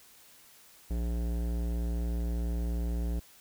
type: tone with hard clipping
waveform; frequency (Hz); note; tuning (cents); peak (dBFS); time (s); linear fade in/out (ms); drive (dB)
sine; 58.27; A#1; 0; -31; 0.9-3.2; 10; 16
effects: white hiss -57 dBFS RMS until 3.4 s